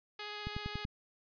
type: tone with vibrato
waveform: 5% pulse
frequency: 417.6 Hz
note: G#4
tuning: 10 cents sharp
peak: -29 dBFS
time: 0.19-0.85 s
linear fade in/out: 5 ms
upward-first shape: sine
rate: 15 Hz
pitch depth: 8 cents each way
type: click train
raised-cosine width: 5 ms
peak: -26 dBFS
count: 5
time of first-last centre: 0.47-0.851 s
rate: 10.5 Hz
effects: resampled to 11025 Hz